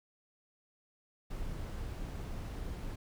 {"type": "noise", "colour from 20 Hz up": "brown", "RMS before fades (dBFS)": -40, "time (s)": [1.3, 2.96], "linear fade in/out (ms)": 10, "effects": []}